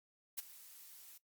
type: noise with ADSR envelope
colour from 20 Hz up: blue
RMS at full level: -38 dBFS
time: 0.37-1.18 s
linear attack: 20 ms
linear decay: 15 ms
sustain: -18 dB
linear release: 9 ms
effects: noise-tail reverb RT60 0.1 s tail -17 dB re dry + Opus 48 kbps